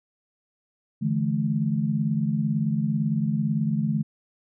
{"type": "chord", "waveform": "sine", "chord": "D suspended second", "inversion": "none", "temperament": "equal with one note detuned", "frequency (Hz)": [146.83, 164.81, 215.5], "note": ["D3", "E3", "A3"], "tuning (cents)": [0, 0, -36], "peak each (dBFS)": [-26, -27, -25], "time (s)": [1.01, 4.03], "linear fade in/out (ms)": 20, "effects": []}